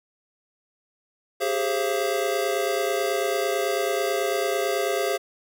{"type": "tone cluster", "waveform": "square", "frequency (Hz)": [390.8, 419.9, 530, 681], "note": ["G4", "G#4", "C5", "F5"], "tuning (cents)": [-5, 19, 22, -44], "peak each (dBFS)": -29, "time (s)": [1.4, 5.18], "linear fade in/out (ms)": 20, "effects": []}